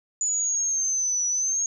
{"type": "exponential two-way sweep", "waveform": "sine", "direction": "down then up", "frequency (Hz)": [6970, 5870, 6610], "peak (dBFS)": -22, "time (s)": [0.21, 1.66], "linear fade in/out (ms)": 2, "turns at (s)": 1.27, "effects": []}